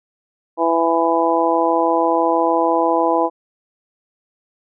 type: harmonic tone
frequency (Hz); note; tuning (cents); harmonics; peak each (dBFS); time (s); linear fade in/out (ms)
166.2; E3; +15; 2 / 3 / 4 / 5 / 6; -20 / -20 / -20 / -20 / -20; 0.57-3.3; 50
effects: none